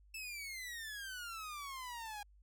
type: exponential sweep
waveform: sawtooth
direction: down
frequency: 2653 to 811 Hz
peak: -40 dBFS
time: 0.14-2.23 s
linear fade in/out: 5 ms
effects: added 50 Hz sine -61 dBFS peak until 2.42 s